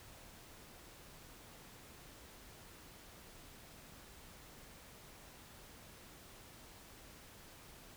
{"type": "silence", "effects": ["pink hiss -57 dBFS RMS until 7.96 s"]}